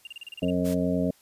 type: tone bursts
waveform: triangle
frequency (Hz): 2794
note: F7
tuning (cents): 0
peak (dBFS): -35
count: 9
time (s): 0.05-0.503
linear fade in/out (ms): 2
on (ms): 21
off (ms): 33
type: harmonic tone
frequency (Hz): 89.5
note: F2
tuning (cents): +43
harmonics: 1 / 2 / 3 / 5 / 6 / 7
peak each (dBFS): -36 / -27 / -27 / -33 / -33 / -31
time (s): 0.42-1.11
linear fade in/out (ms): 5
type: noise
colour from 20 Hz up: white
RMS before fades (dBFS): -40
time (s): 0.64-0.75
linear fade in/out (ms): 20
effects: white hiss -60 dBFS RMS until 1.21 s + resampled to 32000 Hz